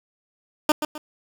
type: tone with echo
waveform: 15% pulse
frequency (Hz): 303.7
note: D#4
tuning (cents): -42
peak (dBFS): -8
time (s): 0.69-0.72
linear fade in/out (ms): 2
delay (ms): 130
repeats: 2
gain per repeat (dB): -9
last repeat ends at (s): 0.98
effects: none